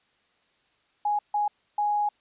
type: tone bursts at uneven times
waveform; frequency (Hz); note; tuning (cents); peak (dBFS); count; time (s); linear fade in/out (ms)
sine; 830.6; G#5; 0; -22; 3; 1.05-1.19 / 1.34-1.48 / 1.78-2.09; 5
effects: white hiss -67 dBFS RMS until 2.2 s + resampled to 8000 Hz